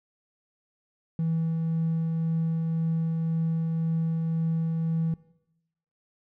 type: tone with tremolo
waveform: triangle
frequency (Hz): 163.2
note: E3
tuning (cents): -17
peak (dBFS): -20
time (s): 1.19-5.14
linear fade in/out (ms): 2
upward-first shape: triangle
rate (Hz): 1.9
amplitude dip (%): 30
effects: noise-tail reverb RT60 0.9 s tail -22 dB re dry + tanh soft clip ceiling -19 dBFS